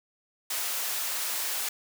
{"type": "high-pass noise", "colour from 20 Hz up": "white", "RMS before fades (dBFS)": -31, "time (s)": [0.5, 1.69], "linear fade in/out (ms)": 5, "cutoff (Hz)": 570, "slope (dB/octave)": 12, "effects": []}